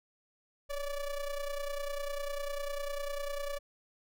square ring-modulated tone, 290 Hz, D4, 22 cents flat, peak -32 dBFS, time 0.69-3.59 s, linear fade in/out 20 ms, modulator 275 Hz, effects none

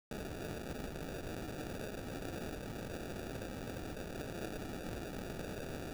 violet noise with sample-and-hold, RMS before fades -43 dBFS, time 0.11-5.93 s, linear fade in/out 2 ms, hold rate 1050 Hz, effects none

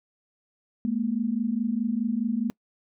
sine tone pair together, 213.8 / 238.6 Hz, A3 / A#3, -49 / +41 cents, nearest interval major second, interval 190 cents, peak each -27 / -26 dBFS, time 0.85-2.5 s, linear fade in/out 0 ms, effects noise-tail reverb RT60 0.1 s tail -25 dB re dry

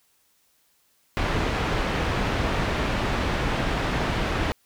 pink low-pass noise, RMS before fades -25 dBFS, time 1.17-4.52 s, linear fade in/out 0 ms, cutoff 2800 Hz, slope 12 dB/octave, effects white hiss -65 dBFS RMS until 4.65 s

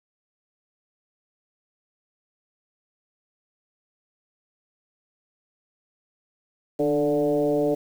sine tone with frequency modulation, 440 Hz, A4, in tune, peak -19 dBFS, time 6.79-7.75 s, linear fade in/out 10 ms, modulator 143 Hz, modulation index 1.3, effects 8-bit

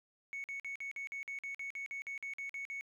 sine tone bursts, 2217 Hz, C#7, in tune, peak -37 dBFS, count 16, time 0.33-2.81 s, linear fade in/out 0 ms, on 110 ms, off 48 ms, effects tanh soft clip ceiling -37 dBFS + 12-bit

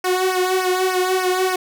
sawtooth tone with flanger, 370 Hz, F#4, in tune, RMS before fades -19 dBFS, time 0.04-1.56 s, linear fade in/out 5 ms, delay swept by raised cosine 0.26 to 2.36 ms, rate 3.4 Hz, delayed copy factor -1, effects none

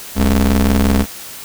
30% pulse ring-modulated tone, 65.41 Hz, C2, in tune, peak -5 dBFS, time 0.15-1.06 s, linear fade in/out 50 ms, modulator 141 Hz, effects white hiss -32 dBFS RMS until 1.44 s

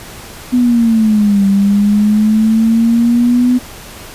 sine exponential two-way sweep, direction down then up, 250.7 to 196 to 250.7 Hz, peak -7 dBFS, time 0.52-3.59 s, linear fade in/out 20 ms, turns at 1.46 s, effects pink hiss -32 dBFS RMS until 4.14 s + resampled to 32000 Hz

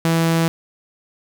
sawtooth tone, 164.81 Hz, E3, in tune, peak -11 dBFS, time 0.05-0.48 s, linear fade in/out 0 ms, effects none

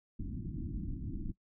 pink low-pass noise, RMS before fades -39 dBFS, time 0.19-1.32 s, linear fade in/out 10 ms, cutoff 330 Hz, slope 96 dB/octave, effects noise-tail reverb RT60 0.1 s tail -20 dB re dry

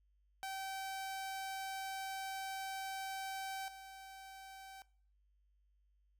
sawtooth tone with level steps, 772 Hz, G5, 27 cents flat, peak -37 / -47 dBFS, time 0.43-4.82 s, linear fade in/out 0 ms, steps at 3.68 s, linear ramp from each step 2 ms, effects noise-tail reverb RT60 0.5 s tail -20 dB re dry + added 50 Hz sine -70 dBFS peak until 6.19 s

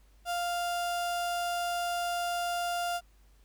35% pulse tone, 698.5 Hz, F5, in tune, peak -28 dBFS, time 0.25-3.01 s, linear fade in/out 50 ms, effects added 50 Hz sine -58 dBFS peak until 3.44 s + pink hiss -68 dBFS RMS until 3.44 s

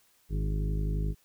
harmonic tone with a mistuned harmonic, 51.6 Hz, G#1, 10 cents flat, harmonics 1 / 2 / 3 / 4 / 5 / 6 / 7 / 8, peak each -28 / -37 / -34 / -44 / -48 / -45 / -51 / -45 dBFS, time 0.29-1.15 s, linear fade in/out 50 ms, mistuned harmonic 6, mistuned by +22 cents, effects white hiss -66 dBFS RMS until 1.24 s

